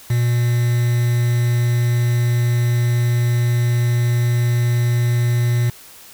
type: tone with quantisation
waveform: triangle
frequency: 120 Hz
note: B2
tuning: 49 cents flat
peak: -12 dBFS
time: 0.1-5.7 s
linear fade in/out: 5 ms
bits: 5
effects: white hiss -42 dBFS RMS until 6.13 s